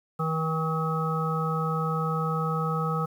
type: harmonic tone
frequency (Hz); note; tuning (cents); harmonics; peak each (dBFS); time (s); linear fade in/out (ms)
160; D#3; +49; 1 / 3 / 5 / 7 / 8; -27 / -33 / -36 / -37 / -30; 0.19-3.06; 10
effects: 9-bit